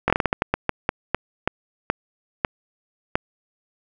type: slowing click train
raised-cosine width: 0.5 ms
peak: -3 dBFS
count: 16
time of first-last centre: 0.08-3.155 s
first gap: 20 ms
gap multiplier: 1.29
effects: none